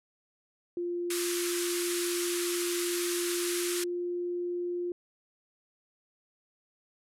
sine tone with pitch glide, 349.2 to 352 Hz, F4 to F4, 0 to +14 cents, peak -30 dBFS, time 0.77-4.92 s, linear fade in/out 2 ms, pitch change +14 cents, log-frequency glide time 3.28-3.95 s
white band-pass noise, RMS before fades -35 dBFS, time 1.1-3.84 s, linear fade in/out 5 ms, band 1100 to 12000 Hz, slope 48 dB/octave
effects none

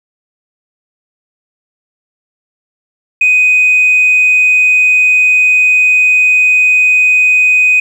sine tone, 2500 Hz, D#7, 8 cents sharp, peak -4 dBFS, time 3.21-7.8 s, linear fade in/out 5 ms, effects tanh soft clip ceiling -2 dBFS + 7-bit

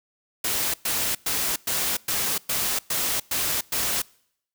white noise bursts, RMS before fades -25 dBFS, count 9, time 0.44-4.02 s, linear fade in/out 5 ms, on 300 ms, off 110 ms, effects noise-tail reverb RT60 0.7 s tail -25 dB re dry

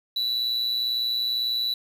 triangle tone with amplitude modulation, 3951 Hz, B7, in tune, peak -19 dBFS, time 0.16-1.74 s, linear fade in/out 5 ms, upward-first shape sine, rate 120 Hz, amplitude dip 60%, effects 8-bit

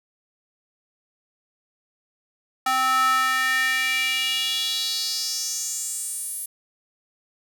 square tone with high-pass filter sweep, 260 Hz, C4, 11 cents flat, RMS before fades -24 dBFS, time 2.66-6.46 s, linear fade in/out 5 ms, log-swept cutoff 1000 to 11000 Hz, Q 4.1, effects none

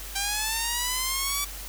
5% pulse linear sweep, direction up, 784 to 1155 Hz, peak -14 dBFS, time 0.15-1.45 s, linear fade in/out 10 ms, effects added 47 Hz sine -39 dBFS peak until 1.68 s + white hiss -40 dBFS RMS until 1.68 s

